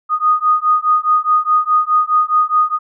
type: beating tone pair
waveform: sine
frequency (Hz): 1236 / 1240.8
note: D#6 / D#6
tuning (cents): -12 / -5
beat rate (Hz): 4.8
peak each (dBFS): -14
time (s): 0.09-2.79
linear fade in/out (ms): 50
effects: none